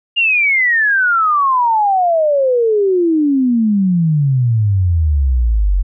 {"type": "exponential sweep", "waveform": "sine", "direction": "down", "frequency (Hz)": [2841, 44.2], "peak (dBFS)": -10, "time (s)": [0.16, 5.83], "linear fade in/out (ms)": 20, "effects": []}